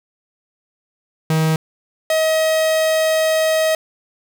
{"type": "tone pair in turn", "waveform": "45% pulse", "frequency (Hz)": [158.7, 634.8], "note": ["D#3", "D#5"], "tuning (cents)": [35, 35], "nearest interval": "2 octaves", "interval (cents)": 2400, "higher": "second", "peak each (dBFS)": -14, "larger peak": "neither", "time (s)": [[1.3, 1.56], [2.1, 3.75]], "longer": "second", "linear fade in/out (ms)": 2, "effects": []}